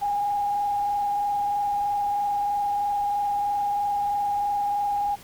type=tone with frequency modulation; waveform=sine; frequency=816 Hz; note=G#5; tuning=31 cents flat; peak=-22 dBFS; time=0.01-5.16 s; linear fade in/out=20 ms; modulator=23.1 Hz; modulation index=0.52; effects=pink hiss -47 dBFS RMS until 5.23 s